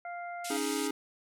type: harmonic tone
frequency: 698.5 Hz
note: F5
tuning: in tune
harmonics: 1 / 2 / 3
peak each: -38 / -45 / -47 dBFS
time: 0.05-0.57 s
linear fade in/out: 2 ms
type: band-pass noise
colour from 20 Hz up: white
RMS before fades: -40 dBFS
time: 0.44-0.88 s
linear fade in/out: 10 ms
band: 2000 to 11000 Hz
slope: 48 dB/octave
type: chord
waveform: square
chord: C# suspended second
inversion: none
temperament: just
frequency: 277.2 / 311.8 / 415.8 Hz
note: C#4 / D#4 / G#4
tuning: 0 / +4 / +2 cents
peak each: -36 dBFS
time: 0.5-0.91 s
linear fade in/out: 5 ms
effects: none